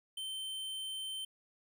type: tone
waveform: square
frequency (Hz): 3100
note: G7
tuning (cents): -20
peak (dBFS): -39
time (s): 0.17-1.25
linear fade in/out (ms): 5
effects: none